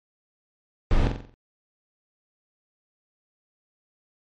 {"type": "noise with echo", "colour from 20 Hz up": "brown", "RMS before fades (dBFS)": -19, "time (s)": [0.91, 1.07], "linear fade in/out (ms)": 0, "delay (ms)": 45, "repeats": 6, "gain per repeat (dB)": -6, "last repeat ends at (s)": 1.34, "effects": ["low-pass 4000 Hz 12 dB/octave", "MP3 48 kbps"]}